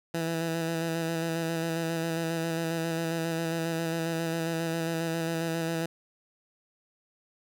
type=tone with vibrato; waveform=15% pulse; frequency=164.81 Hz; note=E3; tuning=in tune; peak=-22 dBFS; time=0.14-5.86 s; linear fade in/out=5 ms; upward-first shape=square; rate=7.4 Hz; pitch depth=19 cents each way; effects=none